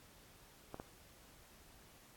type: clicks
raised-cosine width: 1 ms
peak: -30 dBFS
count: 2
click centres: 0.744 / 0.799 s
effects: pink hiss -62 dBFS RMS until 2.16 s + AAC 64 kbps